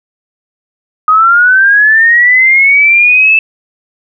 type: linear sweep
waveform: sine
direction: up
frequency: 1242 to 2643 Hz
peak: -3 dBFS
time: 1.08-3.39 s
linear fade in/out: 2 ms
effects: none